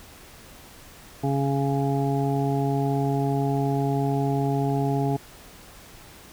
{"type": "harmonic tone", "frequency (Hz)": 138.59, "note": "C#3", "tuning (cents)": 0, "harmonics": [1, 2, 3, 5, 6], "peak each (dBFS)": [-24, -27, -29, -31, -32], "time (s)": [1.23, 5.17], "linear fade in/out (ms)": 10, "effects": ["pink hiss -47 dBFS RMS until 6.32 s"]}